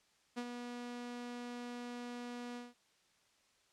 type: tone with ADSR envelope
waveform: sawtooth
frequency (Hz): 242.5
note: B3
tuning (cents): -31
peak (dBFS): -33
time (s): 0.36-2.74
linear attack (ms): 22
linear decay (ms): 57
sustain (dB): -6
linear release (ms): 180
effects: white hiss -72 dBFS RMS until 3.72 s + low-pass 7000 Hz 12 dB/octave